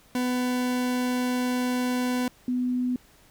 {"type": "tone pair in turn", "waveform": ["40% pulse", "sine"], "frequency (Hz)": [249.5, 249.5], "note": ["B3", "B3"], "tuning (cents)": [18, 18], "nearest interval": "unison", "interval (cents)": 0, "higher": "neither", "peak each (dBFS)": -23, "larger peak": "neither", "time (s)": [[0.15, 2.28], [2.48, 2.96]], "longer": "first", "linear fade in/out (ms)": 2, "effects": ["pink hiss -57 dBFS RMS until 3.3 s"]}